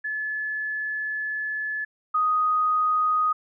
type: tone pair in turn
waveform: sine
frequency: 1722 / 1246.7 Hz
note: A6 / D#6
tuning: -38 / +3 cents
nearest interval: tritone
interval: 559 cents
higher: first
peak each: -26 / -19 dBFS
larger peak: second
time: 0.04-1.85 / 2.14-3.33 s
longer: first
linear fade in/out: 10 ms
effects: none